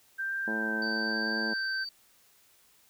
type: tone with vibrato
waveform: sine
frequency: 1568 Hz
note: G6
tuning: in tune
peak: -30 dBFS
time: 0.18-1.85 s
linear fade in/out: 20 ms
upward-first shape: sine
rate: 1.1 Hz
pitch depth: 14 cents each way
type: harmonic tone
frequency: 110 Hz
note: A2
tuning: in tune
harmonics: 2 / 3 / 4 / 5 / 6 / 7 / 8 / 9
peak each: -35 / -39 / -41 / -43 / -45 / -46 / -47 / -48 dBFS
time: 0.47-1.54 s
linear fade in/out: 10 ms
type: tone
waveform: sine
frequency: 4611 Hz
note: D8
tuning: 33 cents flat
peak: -36 dBFS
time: 0.82-1.89 s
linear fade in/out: 2 ms
effects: white hiss -63 dBFS RMS until 2.89 s